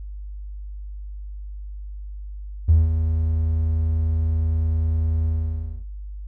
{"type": "tone with ADSR envelope", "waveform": "triangle", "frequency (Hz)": 80.3, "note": "E2", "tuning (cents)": -45, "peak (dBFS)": -6, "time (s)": [2.68, 5.85], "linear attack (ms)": 18, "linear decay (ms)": 180, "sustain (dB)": -10, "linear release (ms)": 590, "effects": ["tanh soft clip ceiling -8 dBFS", "added 50 Hz sine -31 dBFS peak until 6.27 s"]}